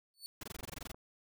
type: tone with exponential growth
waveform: sawtooth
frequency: 4464 Hz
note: C#8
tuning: 11 cents sharp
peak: -38 dBFS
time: 0.14-0.26 s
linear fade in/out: 0 ms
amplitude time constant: 26 ms
type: noise bursts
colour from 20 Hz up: pink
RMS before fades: -44 dBFS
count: 12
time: 0.41-0.918 s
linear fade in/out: 5 ms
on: 24 ms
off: 20 ms
type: clicks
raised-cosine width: 1 ms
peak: -37 dBFS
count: 3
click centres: 0.629 / 0.733 / 0.945 s
effects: none